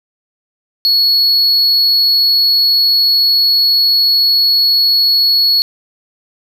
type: tone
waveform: triangle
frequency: 4367 Hz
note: C#8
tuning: 27 cents flat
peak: -7 dBFS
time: 0.85-5.62 s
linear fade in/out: 0 ms
effects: none